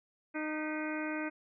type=harmonic tone with a mistuned harmonic; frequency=307.5 Hz; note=D#4; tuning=20 cents flat; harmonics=1 / 2 / 3 / 4 / 5 / 6 / 7 / 8; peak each=-36 / -42 / -46 / -47 / -42 / -47 / -46 / -46 dBFS; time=0.34-1.3 s; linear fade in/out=20 ms; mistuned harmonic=6; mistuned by=+79 cents; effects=none